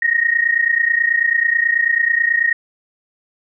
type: tone pair together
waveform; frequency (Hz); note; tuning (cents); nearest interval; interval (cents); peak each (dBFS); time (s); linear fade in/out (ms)
sine; 1854.8 / 1884; A#6 / A#6; -9 / +18; unison; 27; -16; 0.02-2.53; 5
effects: none